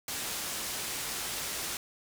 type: low-pass noise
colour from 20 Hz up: white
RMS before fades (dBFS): -36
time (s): 0.08-1.77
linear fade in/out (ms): 2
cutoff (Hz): 11000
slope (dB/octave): 12
effects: none